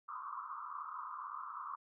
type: band-pass noise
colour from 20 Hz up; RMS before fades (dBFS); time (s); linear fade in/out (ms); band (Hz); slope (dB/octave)
white; -45; 0.08-1.76; 10; 1000 to 1300; 96
effects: none